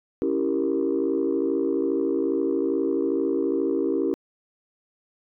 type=chord; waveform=sine; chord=C# diminished seventh; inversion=none; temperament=equal; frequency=277.2 / 329.6 / 392 / 466.2 Hz; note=C#4 / E4 / G4 / Bb4; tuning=0 / 0 / 0 / 0 cents; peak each=-26 / -25 / -25 / -28 dBFS; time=0.22-4.14 s; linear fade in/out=0 ms; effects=tanh soft clip ceiling -14 dBFS